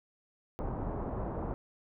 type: low-pass noise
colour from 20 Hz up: pink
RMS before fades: -36 dBFS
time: 0.59-1.54 s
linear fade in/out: 0 ms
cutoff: 1000 Hz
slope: 24 dB/octave
effects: none